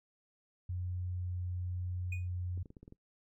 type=tone; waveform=sine; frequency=89.9 Hz; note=F#2; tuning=49 cents flat; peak=-35 dBFS; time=0.69-2.63 s; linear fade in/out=5 ms
type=tone with exponential decay; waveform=triangle; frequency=2473 Hz; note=D#7; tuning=11 cents flat; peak=-36 dBFS; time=2.12-2.28 s; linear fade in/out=5 ms; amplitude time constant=33 ms
type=clicks; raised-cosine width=3 ms; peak=-38 dBFS; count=7; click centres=2.576 / 2.658 / 2.704 / 2.768 / 2.83 / 2.879 / 2.924 s
effects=noise-tail reverb RT60 0.1 s tail -21 dB re dry